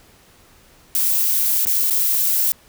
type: noise with dropouts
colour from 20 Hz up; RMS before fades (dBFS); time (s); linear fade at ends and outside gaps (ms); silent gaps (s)
violet; -18; 0.95-2.52; 0; 1.652-1.669 / 1.899-1.907
effects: pink hiss -51 dBFS RMS until 2.68 s